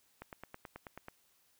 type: click train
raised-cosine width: 0.5 ms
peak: -30 dBFS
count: 9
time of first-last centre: 0.22-1.084 s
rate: 9.26 Hz
effects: white hiss -71 dBFS RMS until 1.59 s